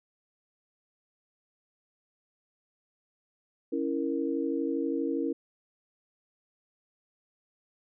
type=chord; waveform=sine; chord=A# diminished; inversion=first; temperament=equal; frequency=277.2 / 329.6 / 466.2 Hz; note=C#4 / E4 / A#4; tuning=0 / 0 / 0 cents; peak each=-31 / -31 / -33 dBFS; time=3.72-5.33 s; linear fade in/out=10 ms; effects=none